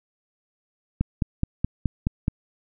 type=click train; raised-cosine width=5 ms; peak=-9 dBFS; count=7; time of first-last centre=1.01-2.281 s; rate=4.72 Hz; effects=none